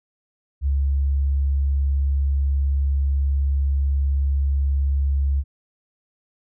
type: tone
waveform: sine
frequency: 69.3 Hz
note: C#2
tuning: in tune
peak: -17 dBFS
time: 0.61-5.44 s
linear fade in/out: 50 ms
effects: none